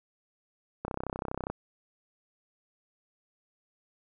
click train, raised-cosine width 1 ms, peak -19 dBFS, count 22, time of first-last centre 0.85-1.5 s, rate 32.3 Hz, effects none

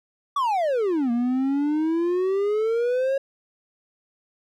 triangle exponential two-way sweep, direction down then up, 1174.7 to 233.1 to 552 Hz, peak -18 dBFS, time 0.36-3.18 s, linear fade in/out 5 ms, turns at 1.11 s, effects none

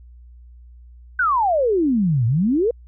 sine exponential two-way sweep, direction down then up, 1549 to 110 to 501 Hz, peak -15 dBFS, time 1.19-2.71 s, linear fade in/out 5 ms, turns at 2.26 s, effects added 60 Hz sine -41 dBFS peak until 2.87 s

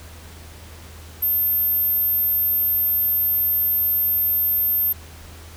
sine tone, 13290 Hz, G#9, in tune, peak -17 dBFS, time 1.22-4.93 s, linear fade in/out 10 ms, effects added 80 Hz sine -40 dBFS peak until 5.56 s + pink hiss -44 dBFS RMS until 5.56 s

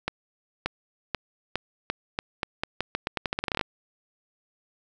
accelerating click train, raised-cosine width 0.3 ms, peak -10 dBFS, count 22, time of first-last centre 0.08-3.612 s, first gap 580 ms, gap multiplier 0.84, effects none

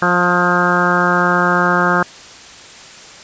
harmonic tone with a mistuned harmonic, 177.1 Hz, F3, 24 cents sharp, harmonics 1 / 2 / 3 / 4 / 5 / 6 / 7 / 8 / 9, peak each -19 / -21 / -22 / -22 / -22 / -21 / -18 / -19 / -19 dBFS, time 0.02-2.03 s, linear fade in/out 2 ms, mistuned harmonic 7, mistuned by +20 cents, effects white hiss -37 dBFS RMS until 3.23 s + resampled to 16000 Hz

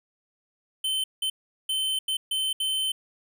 square tone bursts at uneven times, 3075 Hz, G7, 34 cents flat, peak -25 dBFS, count 6, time 0.84-1.04 / 1.22-1.3 / 1.69-1.99 / 2.08-2.17 / 2.31-2.53 / 2.6-2.92 s, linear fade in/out 5 ms, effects none

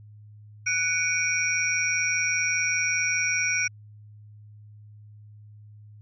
sine tone cluster, 1483 / 2260 / 2425 / 5670 Hz, F#6 / C#7 / D#7 / F8, +4 / +33 / -45 / +25 cents, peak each -30 / -27 / -28 / -28 dBFS, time 0.66-3.68 s, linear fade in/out 10 ms, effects added 105 Hz sine -45 dBFS peak until 6.01 s

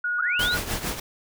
sine tone, 1448 Hz, F#6, 38 cents flat, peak -23 dBFS, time 0.04-0.57 s, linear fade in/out 5 ms
sine linear sweep, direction up, 1139 to 4204 Hz, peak -25 dBFS, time 0.18-0.55 s, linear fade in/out 10 ms
pink noise with tremolo, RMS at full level -26 dBFS, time 0.39-1 s, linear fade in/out 5 ms, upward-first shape triangle, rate 6.6 Hz, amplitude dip 75%
effects none

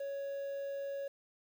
triangle tone with quantisation, 556 Hz, C#5, 5 cents sharp, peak -35 dBFS, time 0-1.08 s, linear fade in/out 5 ms, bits 10, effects none

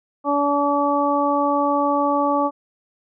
harmonic tone, 286.6 Hz, D4, 42 cents flat, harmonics 1 / 2 / 3 / 4, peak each -22 / -22 / -22 / -22 dBFS, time 0.24-2.51 s, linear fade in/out 50 ms, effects none

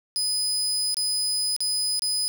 30% pulse tone with dropouts, 5000 Hz, D#8, 8 cents sharp, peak -20 dBFS, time 0.16-2.28 s, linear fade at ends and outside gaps 0 ms, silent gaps 0.944-0.969 / 1.564-1.605 / 1.994-2.021 s, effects 8-bit

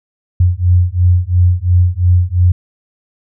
sine beating tone pair, 87.9 / 90.8 Hz, F2 / F#2, +12 / -32 cents, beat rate 2.9 Hz, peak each -11 / -11 dBFS, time 0.4-2.52 s, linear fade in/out 5 ms, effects none

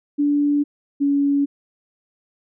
sine tone pair in turn, 289.8 / 282.7 Hz, D4 / C#4, -23 / +34 cents, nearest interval unison, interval 43 cents, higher first, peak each -15 dBFS, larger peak neither, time 0.18-0.64 / 1-1.46 s, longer neither, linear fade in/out 20 ms, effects none

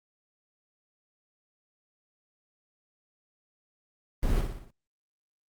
brown noise with echo, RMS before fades -26 dBFS, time 4.23-4.41 s, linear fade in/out 0 ms, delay 59 ms, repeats 5, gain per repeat -5 dB, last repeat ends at 4.705 s, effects Opus 24 kbps

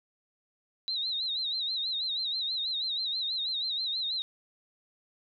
sine tone with vibrato, 3910 Hz, B7, 18 cents flat, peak -29 dBFS, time 0.88-4.22 s, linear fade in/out 0 ms, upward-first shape sine, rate 6.2 Hz, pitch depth 110 cents each way, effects none

